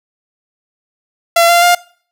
sawtooth tone with pitch steps, 679 / 691.3 / 703.8 Hz, F5 / F5 / F5, -49 / -18 / +13 cents, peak -3 dBFS, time 1.36-1.75 s, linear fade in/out 5 ms, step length 130 ms, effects noise-tail reverb RT60 0.5 s tail -23 dB re dry

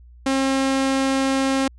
sawtooth tone, 268.6 Hz, C4, 46 cents sharp, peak -14 dBFS, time 0.26-1.68 s, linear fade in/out 5 ms, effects added 60 Hz sine -43 dBFS peak until 1.78 s + resampled to 22050 Hz

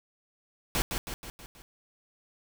pink noise with echo, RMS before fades -27 dBFS, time 0.75-0.82 s, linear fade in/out 0 ms, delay 160 ms, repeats 5, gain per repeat -5 dB, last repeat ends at 1.62 s, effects none

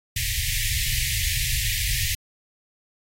pink band-stop noise, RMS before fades -25 dBFS, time 0.16-2.15 s, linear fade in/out 5 ms, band 130 to 1800 Hz, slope 96 dB/octave, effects AAC 48 kbps

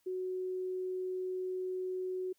sine tone, 370 Hz, F#4, in tune, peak -34 dBFS, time 0.06-2.33 s, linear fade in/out 10 ms, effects white hiss -75 dBFS RMS until 2.38 s

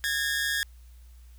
sawtooth tone pair together, 1655.5 / 1800 Hz, G#6 / A6, -6 / +39 cents, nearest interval minor second, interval 145 cents, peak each -24 / -27 dBFS, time 0.04-0.63 s, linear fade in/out 0 ms, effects added 60 Hz sine -47 dBFS peak until 1.38 s + white hiss -64 dBFS RMS until 1.38 s

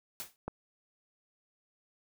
white noise with exponential decay, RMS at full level -37 dBFS, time 0.2-0.36 s, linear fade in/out 0 ms, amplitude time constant 33 ms
click, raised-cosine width 1 ms, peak -22 dBFS, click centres 0.48 s
effects none

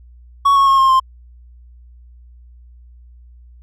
triangle tone with pitch steps, 1116 / 1099.4 / 1083 / 1066.8 / 1050.9 Hz, C#6 / C#6 / C#6 / C6 / C6, +11 / -15 / -41 / +33 / +7 cents, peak -7 dBFS, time 0.45-1 s, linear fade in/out 10 ms, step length 110 ms, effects added 60 Hz sine -40 dBFS peak until 3.62 s

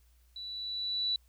sine tone with level ramp, 3951 Hz, B7, in tune, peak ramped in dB -40 to -27 dBFS, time 0.36-1.16 s, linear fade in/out 2 ms, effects added 60 Hz sine -61 dBFS peak until 1.28 s + white hiss -72 dBFS RMS until 1.28 s

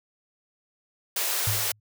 white high-pass noise, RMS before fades -27 dBFS, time 1.16-1.72 s, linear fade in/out 5 ms, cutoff 370 Hz, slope 48 dB/octave
sine tone with exponential decay, 105.9 Hz, G#2, 34 cents sharp, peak -22 dBFS, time 1.47-1.8 s, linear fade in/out 5 ms, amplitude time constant 70 ms
effects none

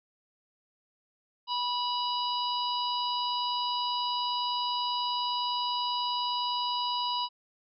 harmonic tone, 979 Hz, B5, 15 cents flat, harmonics 1 / 3 / 4 / 5, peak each -30 / -35 / -36 / -37 dBFS, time 1.47-7.29 s, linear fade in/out 50 ms, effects none

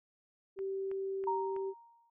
sine tone, 387.5 Hz, G4, 20 cents flat, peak -34 dBFS, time 0.56-1.74 s, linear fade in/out 50 ms
click train, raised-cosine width 0.5 ms, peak -37 dBFS, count 4, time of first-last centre 0.59-1.564 s, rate 3.08 Hz
sine tone with exponential decay, 932.3 Hz, A#5, in tune, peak -29 dBFS, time 1.27-2.1 s, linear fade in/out 5 ms, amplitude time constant 180 ms
effects none

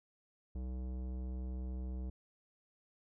sine tone with tanh clipping, 63.2 Hz, B1, 41 cents sharp, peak -40 dBFS, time 0.55-2.1 s, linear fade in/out 5 ms, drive 16 dB, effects none

